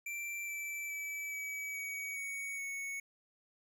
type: tone with pitch steps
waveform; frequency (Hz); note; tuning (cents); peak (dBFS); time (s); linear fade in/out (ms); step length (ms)
square; 2349 / 2326 / 2303 / 2281 / 2259 / 2236 / 2215; D7 / D7 / D7 / C#7 / C#7 / C#7 / C#7; 0 / -17 / -34 / +49 / +32 / +14 / -2; -39; 0.06-3; 5; 420
effects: none